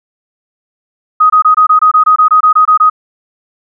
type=tone bursts; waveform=sine; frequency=1253 Hz; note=D#6; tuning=12 cents sharp; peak=-3 dBFS; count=14; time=1.2-2.899 s; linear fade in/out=10 ms; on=100 ms; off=23 ms; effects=none